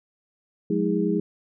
sine tone cluster, 180.8 / 210.8 / 320 / 409.1 Hz, F#3 / G#3 / D#4 / G#4, -40 / +26 / +49 / -26 cents, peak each -26 dBFS, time 0.7-1.2 s, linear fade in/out 5 ms, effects none

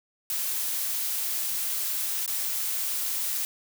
blue noise with dropouts, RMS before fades -29 dBFS, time 0.3-3.45 s, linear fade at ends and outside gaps 1 ms, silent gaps 2.262-2.277 s, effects none

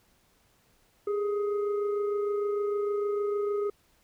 sine tone with frequency modulation, 409.2 Hz, G#4, 26 cents flat, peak -26 dBFS, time 1.07-3.7 s, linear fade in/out 5 ms, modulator 845 Hz, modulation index 0.42, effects pink hiss -66 dBFS RMS until 4.03 s

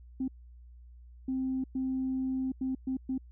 sine tone bursts at uneven times, 261.6 Hz, C4, in tune, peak -28 dBFS, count 6, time 0.2-0.28 / 1.28-1.64 / 1.75-2.52 / 2.61-2.75 / 2.87-2.97 / 3.09-3.18 s, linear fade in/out 5 ms, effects tanh soft clip ceiling -24 dBFS + added 60 Hz sine -49 dBFS peak until 3.31 s

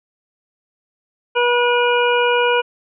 harmonic tone, 484.3 Hz, B4, 34 cents flat, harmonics 1 / 2 / 3 / 5 / 6, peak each -16 / -19 / -21 / -23 / -24 dBFS, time 1.35-2.62 s, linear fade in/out 20 ms, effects none

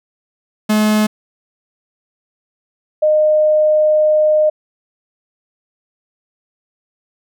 45% pulse / sine tone pair in turn, 213.6 / 613.1 Hz, G#3 / D#5, +49 / -26 cents, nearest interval octave + tritone, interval 1825 cents, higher second, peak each -11 / -9 dBFS, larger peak second, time 0.69-1.07 / 3.02-4.5 s, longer second, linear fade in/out 10 ms, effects none

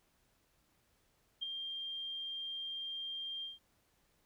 sine tone with ADSR envelope, 3191 Hz, G7, 30 cents sharp, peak -33 dBFS, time 1.41-3.59 s, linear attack 21 ms, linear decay 8 ms, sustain -6 dB, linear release 160 ms, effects pink hiss -74 dBFS RMS until 4.25 s

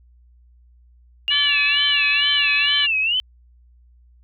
sine tone with vibrato, 2794 Hz, F7, in tune, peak -17 dBFS, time 1.28-3.2 s, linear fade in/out 0 ms, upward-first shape sine, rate 2.2 Hz, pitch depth 170 cents each way
harmonic tone, 576 Hz, D5, 34 cents flat, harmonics 2 / 3 / 4 / 5 / 6 / 7, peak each -34 / -24 / -25 / -33 / -27 / -27 dBFS, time 1.3-2.87 s, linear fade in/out 20 ms
effects added 60 Hz sine -49 dBFS peak until 4.23 s

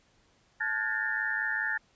sine tone cluster, 868 / 1432 / 1571 / 1699 / 1804 Hz, A5 / F6 / G6 / G#6 / A6, -24 / +43 / +3 / +39 / +43 cents, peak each -40 / -36 / -38 / -33 / -31 dBFS, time 0.6-1.78 s, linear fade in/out 10 ms, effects pink hiss -66 dBFS RMS until 1.95 s + resampled to 16000 Hz

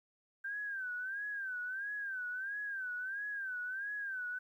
sine tone with vibrato, 1568 Hz, G6, in tune, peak -37 dBFS, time 0.44-4.39 s, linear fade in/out 10 ms, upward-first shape sine, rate 1.5 Hz, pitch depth 120 cents each way, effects 12-bit

